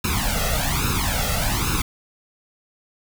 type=noise with flanger; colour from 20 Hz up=pink; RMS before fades=-22 dBFS; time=0.04-1.82 s; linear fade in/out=5 ms; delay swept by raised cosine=0.76 to 1.54 ms; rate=1.2 Hz; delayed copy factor=+0.95; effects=none

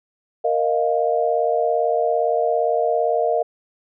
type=chord; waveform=sine; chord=Bb suspended fourth; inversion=none; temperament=just; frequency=466.2 / 621.6 / 699.2 Hz; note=Bb4 / Eb5 / F5; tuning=0 / -2 / +2 cents; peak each=-21 dBFS; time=0.44-3.43 s; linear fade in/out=10 ms; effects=none

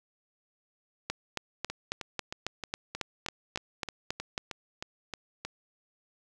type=two click trains; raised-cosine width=0.2 ms; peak=-19 / -14 dBFS; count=13 / 13; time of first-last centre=1.7-5.45 / 1.1-4.379 s; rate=3.2 / 3.66 Hz; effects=none

